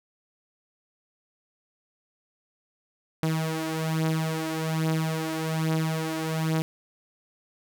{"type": "beating tone pair", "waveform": "sawtooth", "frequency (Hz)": [159.2, 160.4], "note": ["D#3", "E3"], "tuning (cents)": [40, -47], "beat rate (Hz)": 1.2, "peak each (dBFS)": [-23, -26], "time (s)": [3.23, 6.62], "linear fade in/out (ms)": 0, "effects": []}